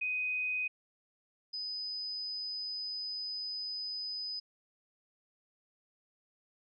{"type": "tone pair in turn", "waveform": "sine", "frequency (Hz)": [2502, 5004], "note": ["D#7", "D#8"], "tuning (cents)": [9, 9], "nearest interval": "octave", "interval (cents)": 1200, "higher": "second", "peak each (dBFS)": [-31, -36], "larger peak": "first", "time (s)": [[0.01, 0.68], [1.53, 4.4]], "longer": "second", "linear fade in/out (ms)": 10, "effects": []}